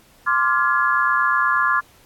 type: chord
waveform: sine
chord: D half-diminished seventh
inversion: third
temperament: equal with one note detuned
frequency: 1046.5 / 1174.7 / 1396.9 / 1688.3 Hz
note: C6 / D6 / F6 / Ab6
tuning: 0 / 0 / 0 / +28 cents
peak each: -21 dBFS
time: 0.26-1.81 s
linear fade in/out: 20 ms
effects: pink hiss -53 dBFS RMS until 2.05 s + AAC 64 kbps